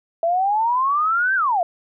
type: exponential two-way sweep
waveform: sine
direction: up then down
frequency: 657 to 1600 to 657 Hz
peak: -16 dBFS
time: 0.23-1.63 s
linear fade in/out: 2 ms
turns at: 1.35 s
effects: none